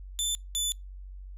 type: tone pair in turn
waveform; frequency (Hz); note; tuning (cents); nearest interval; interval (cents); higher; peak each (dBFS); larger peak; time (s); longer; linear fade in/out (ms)
20% pulse; 3531 / 3499; A7 / A7; +5 / -10; unison; 15; first; -21; neither; 0.19-0.35 / 0.55-0.72; second; 0
effects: noise-tail reverb RT60 0.2 s tail -26 dB re dry + added 47 Hz sine -40 dBFS peak until 1.37 s